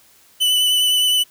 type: tone with vibrato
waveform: 45% pulse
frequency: 2991 Hz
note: F#7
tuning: 18 cents sharp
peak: -14 dBFS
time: 0.4-1.24 s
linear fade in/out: 20 ms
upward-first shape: triangle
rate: 9.7 Hz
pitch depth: 22 cents each way
effects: white hiss -52 dBFS RMS until 1.3 s